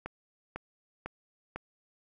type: click train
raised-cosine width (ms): 0.5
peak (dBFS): -22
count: 4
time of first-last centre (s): 0.06-1.56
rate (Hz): 2
effects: none